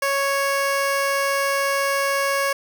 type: tone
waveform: 15% pulse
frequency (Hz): 554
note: C#5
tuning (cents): -1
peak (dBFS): -13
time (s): 0.02-2.53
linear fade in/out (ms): 5
effects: none